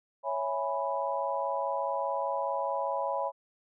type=chord; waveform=sine; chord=C# minor seventh; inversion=none; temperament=equal; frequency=554.4 / 659.3 / 830.6 / 987.8 Hz; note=C#5 / E5 / G#5 / B5; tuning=0 / 0 / 0 / 0 cents; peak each=-33 / -36 / -35 / -33 dBFS; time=0.23-3.32 s; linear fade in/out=50 ms; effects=none